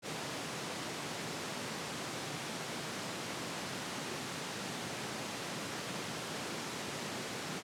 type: high-pass noise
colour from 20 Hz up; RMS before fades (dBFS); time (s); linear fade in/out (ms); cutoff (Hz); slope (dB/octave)
pink; -40; 0.02-7.63; 50; 130; 24
effects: low-pass 8000 Hz 12 dB/octave